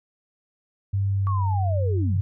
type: tone with pitch glide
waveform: sine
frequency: 98.6 to 95.13 Hz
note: G2 to F#2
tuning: +11 to +49 cents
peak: -20 dBFS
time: 0.93-2.21 s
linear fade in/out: 10 ms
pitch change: -62 cents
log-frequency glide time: 1.09-1.7 s
type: linear sweep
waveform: sine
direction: down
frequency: 1139 to 93.9 Hz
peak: -28 dBFS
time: 1.27-2.21 s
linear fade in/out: 0 ms
effects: none